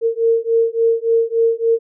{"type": "beating tone pair", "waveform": "sine", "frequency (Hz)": [456.1, 459.6], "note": ["A#4", "A#4"], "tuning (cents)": [-38, -25], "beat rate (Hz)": 3.5, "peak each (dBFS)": -16, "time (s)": [0.01, 1.79], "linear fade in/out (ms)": 50, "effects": []}